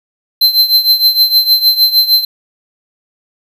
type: tone with tremolo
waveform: square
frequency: 4100 Hz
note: C8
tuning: 36 cents flat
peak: -4 dBFS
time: 0.41-2.25 s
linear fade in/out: 5 ms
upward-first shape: triangle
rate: 6.5 Hz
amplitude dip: 85%
effects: 7-bit